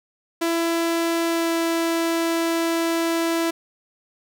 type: tone with pitch glide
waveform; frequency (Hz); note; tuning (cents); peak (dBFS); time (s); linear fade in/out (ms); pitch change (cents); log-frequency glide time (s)
sawtooth; 334.1 to 332.2; E4 to E4; +23 to +13; -16; 0.41-3.51; 10; -10; 1.27-1.52
effects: none